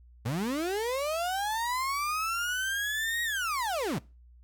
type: linear two-way sweep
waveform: 35% pulse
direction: up then down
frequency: 103.83 to 1899 to 103.83 Hz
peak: -27 dBFS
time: 0.25-3.99 s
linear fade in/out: 10 ms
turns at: 3.23 s
effects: noise-tail reverb RT60 0.3 s tail -21 dB re dry + added 60 Hz sine -52 dBFS peak until 4.43 s